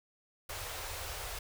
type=band-stop noise; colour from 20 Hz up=pink; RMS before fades=-41 dBFS; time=0.49-1.39 s; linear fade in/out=5 ms; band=100 to 460 Hz; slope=24 dB/octave; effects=none